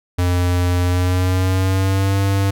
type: tone with pitch glide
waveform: square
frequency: 89 to 98.18 Hz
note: F2 to G2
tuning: +33 to +3 cents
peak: -15 dBFS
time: 0.18-2.51 s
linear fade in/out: 10 ms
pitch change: +170 cents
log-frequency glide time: 0.83-2.17 s
effects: none